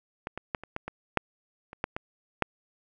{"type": "clicks", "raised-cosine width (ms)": 0.5, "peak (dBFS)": [-18, -20, -13, -26, -17, -20, -7, -27, -12, -17, -8], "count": 11, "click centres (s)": [0.271, 0.376, 0.548, 0.636, 0.764, 0.88, 1.173, 1.731, 1.841, 1.965, 2.423], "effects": []}